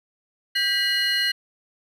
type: tone cluster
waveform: triangle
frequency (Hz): 1600 / 1957 / 2909 / 4183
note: G6 / B6 / F#7 / C8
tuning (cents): +35 / -16 / -30 / -1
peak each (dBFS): -26 / -24 / -24 / -23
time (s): 0.55-1.32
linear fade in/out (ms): 10
effects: none